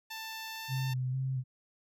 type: tone with pitch glide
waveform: 10% pulse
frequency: 887 to 895.2 Hz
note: A5 to A5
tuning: +14 to +30 cents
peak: -31 dBFS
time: 0.1-0.94 s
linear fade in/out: 10 ms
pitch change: +16 cents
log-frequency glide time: 0.53-0.8 s
type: tone with vibrato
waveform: sine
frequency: 130 Hz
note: C3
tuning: 11 cents flat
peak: -30 dBFS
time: 0.68-1.44 s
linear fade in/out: 50 ms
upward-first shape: square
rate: 2.2 Hz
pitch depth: 28 cents each way
effects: none